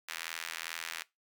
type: tone with high-pass filter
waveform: sawtooth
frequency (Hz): 82.41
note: E2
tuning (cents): 0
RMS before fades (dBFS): -41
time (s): 0.08-1.03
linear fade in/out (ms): 10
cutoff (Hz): 1900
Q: 1.2
effects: noise-tail reverb RT60 0.2 s tail -21 dB re dry